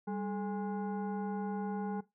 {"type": "tone with frequency modulation", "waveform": "sine", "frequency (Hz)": 196.5, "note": "G3", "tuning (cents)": 4, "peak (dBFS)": -34, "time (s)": [0.07, 2.01], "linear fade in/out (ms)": 10, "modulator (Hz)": 625, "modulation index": 1, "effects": ["noise-tail reverb RT60 0.2 s tail -19 dB re dry"]}